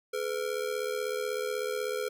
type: ring-modulated tone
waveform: square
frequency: 463.3 Hz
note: A#4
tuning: 11 cents flat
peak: -28 dBFS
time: 0.13-2.09 s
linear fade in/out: 10 ms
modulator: 38.1 Hz
effects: none